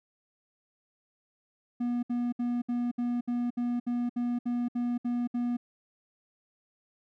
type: tone bursts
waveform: triangle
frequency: 241.7 Hz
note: B3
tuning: 37 cents flat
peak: -25 dBFS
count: 13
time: 1.8-5.57 s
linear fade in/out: 10 ms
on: 230 ms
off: 65 ms
effects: none